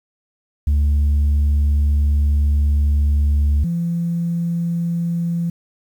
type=tone pair in turn; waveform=sine; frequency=72.7 / 170.23 Hz; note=D2 / F3; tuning=-17 / -44 cents; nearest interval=octave + minor third; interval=1473 cents; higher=second; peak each=-10 / -17 dBFS; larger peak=first; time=0.67-3.64 / 3.64-5.5 s; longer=first; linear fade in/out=5 ms; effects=tanh soft clip ceiling -12 dBFS + 8-bit